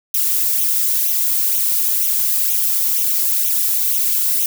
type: noise with flanger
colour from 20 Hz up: violet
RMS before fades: -17 dBFS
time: 0.14-4.46 s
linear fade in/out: 2 ms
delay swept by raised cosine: 0.31 to 2.41 ms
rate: 2.1 Hz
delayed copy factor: +0.7
effects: none